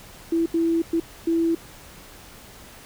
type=tone bursts at uneven times; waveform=sine; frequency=331.6 Hz; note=E4; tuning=10 cents sharp; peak=-18 dBFS; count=4; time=0.32-0.46 / 0.54-0.82 / 0.93-1 / 1.27-1.55 s; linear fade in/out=5 ms; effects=pink hiss -45 dBFS RMS until 2.85 s